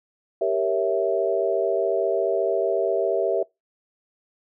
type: chord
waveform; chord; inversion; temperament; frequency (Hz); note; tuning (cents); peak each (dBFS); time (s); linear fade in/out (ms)
sine; G diminished seventh; none; equal; 392 / 466.2 / 554.4 / 659.3; G4 / Bb4 / Db5 / Fb5; 0 / 0 / 0 / 0; -25 / -26 / -27 / -23; 0.41-3.43; 5
effects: noise-tail reverb RT60 0.2 s tail -24 dB re dry